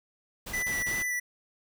pink noise bursts, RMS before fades -39 dBFS, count 3, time 0.46-1.03 s, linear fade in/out 10 ms, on 170 ms, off 30 ms
square tone with vibrato, 1975.5 Hz, B6, in tune, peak -29 dBFS, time 0.53-1.2 s, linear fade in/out 10 ms, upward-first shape square, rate 2.6 Hz, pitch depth 11 cents each way
effects none

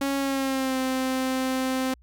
sawtooth tone with pitch glide, 275.8 to 260.5 Hz, C#4 to C4, -9 to -7 cents, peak -20 dBFS, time 0.01-1.94 s, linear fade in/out 5 ms, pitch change -98 cents, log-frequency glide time 0.18-0.78 s, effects added 60 Hz sine -52 dBFS peak until 2.02 s

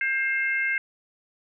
harmonic tone, 531 Hz, C5, 25 cents sharp, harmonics 3 / 4 / 5, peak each -26 / -25 / -35 dBFS, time 0.01-0.78 s, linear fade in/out 2 ms, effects none

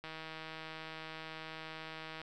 click train, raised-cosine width 0.3 ms, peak -29 dBFS, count 347, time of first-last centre 0.04-2.216 s, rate 159 Hz, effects none

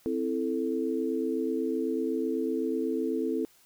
sine chord, A minor, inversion first, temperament equal, 261.6 / 329.6 / 440 Hz, C4 / E4 / A4, 0 / 0 / 0 cents, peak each -31 dBFS, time 0.06-3.45 s, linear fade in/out 0 ms, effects white hiss -61 dBFS RMS until 3.65 s

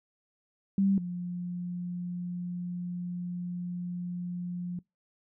sine tone pair in turn, 195.4 / 177 Hz, G3 / F3, -5 / +23 cents, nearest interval major second, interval 172 cents, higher first, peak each -22 / -32 dBFS, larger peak first, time 0.78-0.98 / 0.98-4.79 s, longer second, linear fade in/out 2 ms, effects noise-tail reverb RT60 0.2 s tail -24 dB re dry

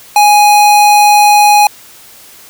square tone, 830.6 Hz, G#5, in tune, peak -4 dBFS, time 0.16-1.67 s, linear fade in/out 2 ms, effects white hiss -37 dBFS RMS until 2.49 s

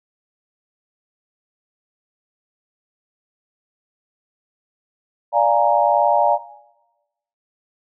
sine chord, Bb dominant seventh, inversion first, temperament equal, 587.3 / 698.5 / 830.6 / 932.3 Hz, D5 / F5 / Ab5 / Bb5, 0 / 0 / 0 / 0 cents, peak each -18 dBFS, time 5.32-6.39 s, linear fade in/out 50 ms, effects noise-tail reverb RT60 1.0 s tail -17 dB re dry

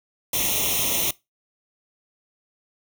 white noise with comb filter, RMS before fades -23 dBFS, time 0.33-1.11 s, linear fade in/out 5 ms, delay 0.32 ms, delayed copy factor +0.9, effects noise-tail reverb RT60 0.2 s tail -20 dB re dry

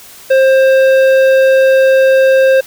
sine tone with tanh clipping, 530 Hz, C5, 22 cents sharp, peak -7 dBFS, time 0.3-2.61 s, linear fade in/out 10 ms, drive 12 dB, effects white hiss -36 dBFS RMS until 2.66 s

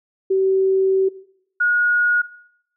sine tone pair in turn, 382.8 / 1445.3 Hz, G4 / F#6, -41 / -41 cents, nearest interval octave + major seventh, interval 2300 cents, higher second, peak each -14 dBFS, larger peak neither, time 0.3-1.09 / 1.6-2.22 s, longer first, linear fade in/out 10 ms, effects noise-tail reverb RT60 0.7 s tail -18 dB re dry

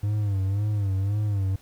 triangle tone with vibrato, 100.6 Hz, G2, 45 cents sharp, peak -20 dBFS, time 0.03-1.56 s, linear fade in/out 5 ms, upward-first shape sine, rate 1.9 Hz, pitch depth 92 cents each way, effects pink hiss -56 dBFS RMS until 1.61 s

